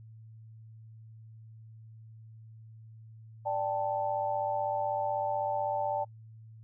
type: chord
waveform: sine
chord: D suspended fourth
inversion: none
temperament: equal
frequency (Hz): 587.3 / 784 / 880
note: D5 / G5 / A5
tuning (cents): 0 / 0 / 0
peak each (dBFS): -33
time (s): 3.45-6.05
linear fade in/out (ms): 20
effects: noise-tail reverb RT60 0.1 s tail -26 dB re dry + added 111 Hz sine -48 dBFS peak until 6.63 s